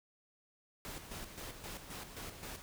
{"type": "noise with tremolo", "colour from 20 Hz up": "pink", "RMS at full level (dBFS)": -45, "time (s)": [0.85, 2.62], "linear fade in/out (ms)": 0, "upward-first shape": "square", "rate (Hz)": 3.8, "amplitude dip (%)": 55, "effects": []}